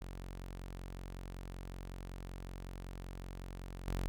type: tone with level steps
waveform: sawtooth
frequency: 45.33 Hz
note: F#1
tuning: 35 cents flat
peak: -40 / -31 dBFS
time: 0.01-4.08 s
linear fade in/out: 0 ms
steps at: 3.87 s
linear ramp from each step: 10 ms
effects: none